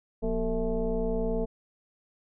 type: tone with frequency modulation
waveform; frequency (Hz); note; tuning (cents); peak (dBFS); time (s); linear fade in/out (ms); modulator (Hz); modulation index
sine; 239.5; A#3; +47; -25; 0.22-1.46; 20; 210; 1.7
effects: none